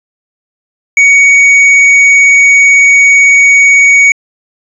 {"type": "tone with hard clipping", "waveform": "triangle", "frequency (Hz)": 2241, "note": "C#7", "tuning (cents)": 18, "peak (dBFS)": -3, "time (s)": [0.97, 4.12], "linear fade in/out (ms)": 2, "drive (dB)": 8, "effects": ["resampled to 22050 Hz"]}